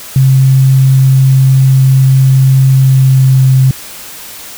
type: tone with pitch glide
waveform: sine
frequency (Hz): 133 to 131.47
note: C3 to C3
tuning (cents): +29 to +9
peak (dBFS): -3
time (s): 0.16-3.71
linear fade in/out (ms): 2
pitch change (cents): -20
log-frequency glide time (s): 2.79-3.54
effects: white hiss -28 dBFS RMS until 4.57 s